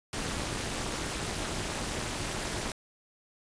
pink noise with amplitude modulation, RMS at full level -30 dBFS, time 0.13-2.72 s, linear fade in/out 2 ms, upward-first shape sine, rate 256 Hz, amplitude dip 90%, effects resampled to 22050 Hz

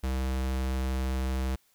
square tone, 65.2 Hz, C2, 5 cents flat, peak -28 dBFS, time 0.03-1.56 s, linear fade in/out 10 ms, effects white hiss -67 dBFS RMS until 1.74 s

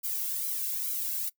violet noise with flanger, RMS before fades -32 dBFS, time 0.03-1.3 s, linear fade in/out 20 ms, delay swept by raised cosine 1.1 to 1.68 ms, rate 2.3 Hz, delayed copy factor -0.95, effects noise-tail reverb RT60 0.1 s tail -21 dB re dry

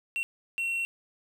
triangle tone bursts at uneven times, 2725 Hz, F7, 43 cents flat, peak -26 dBFS, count 2, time 0.16-0.23 / 0.58-0.85 s, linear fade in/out 0 ms, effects none

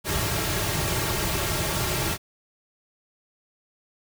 pink noise with comb filter, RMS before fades -26 dBFS, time 0.04-2.18 s, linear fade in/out 50 ms, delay 4 ms, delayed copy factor -0.65, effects none

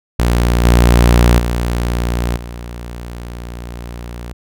sawtooth tone with level steps, 59.3 Hz, A#1, 30 cents sharp, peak -7 / -3 / -11 / -22 dBFS, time 0.19-4.33 s, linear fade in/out 5 ms, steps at 0.65 / 1.39 / 2.36 s, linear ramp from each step 2 ms, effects none

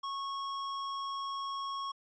square tone, 1100 Hz, C#6, 14 cents flat, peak -36 dBFS, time 0.03-1.92 s, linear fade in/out 10 ms, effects resampled to 16000 Hz

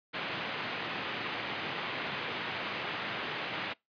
white band-pass noise, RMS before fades -37 dBFS, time 0.13-3.74 s, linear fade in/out 20 ms, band 110 to 3100 Hz, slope 24 dB/octave, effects noise-tail reverb RT60 0.2 s tail -25 dB re dry + resampled to 11025 Hz

